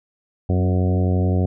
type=harmonic tone with a mistuned harmonic; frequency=91.6 Hz; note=F#2; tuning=17 cents flat; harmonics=1 / 2 / 3 / 4 / 5 / 6 / 7 / 8; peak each=-17 / -23 / -27 / -29 / -31 / -33 / -34 / -35 dBFS; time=0.49-1.46 s; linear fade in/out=5 ms; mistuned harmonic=3; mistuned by=-21 cents; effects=none